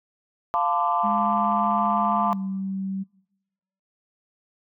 sine chord, D minor seventh, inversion first, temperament equal with one note detuned, 698.5 / 880 / 1019.7 / 1174.7 Hz, F5 / A5 / C6 / D6, 0 / 0 / -45 / 0 cents, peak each -25 dBFS, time 0.54-2.33 s, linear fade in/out 0 ms
sine tone with pitch glide, 207.7 to 192.67 Hz, G#3 to G3, 0 to -30 cents, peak -26 dBFS, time 1.03-3.04 s, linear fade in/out 20 ms, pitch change -130 cents, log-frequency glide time 2.26-2.38 s
effects noise-tail reverb RT60 1.0 s tail -25 dB re dry + tanh soft clip ceiling -9 dBFS

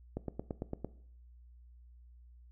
click train, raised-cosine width 2 ms, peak -23 dBFS, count 7, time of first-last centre 0.17-0.846 s, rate 8.87 Hz, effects noise-tail reverb RT60 0.6 s tail -18 dB re dry + added 60 Hz sine -54 dBFS peak until 2.51 s

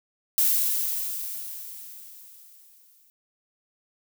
violet noise with exponential decay, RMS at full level -20 dBFS, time 0.38-3.1 s, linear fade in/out 0 ms, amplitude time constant 590 ms, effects none

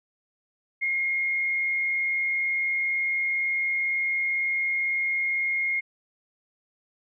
sine tone with frequency modulation, 2142 Hz, C7, 40 cents sharp, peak -23 dBFS, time 0.81-5.81 s, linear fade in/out 20 ms, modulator 77.9 Hz, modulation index 0.35, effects none

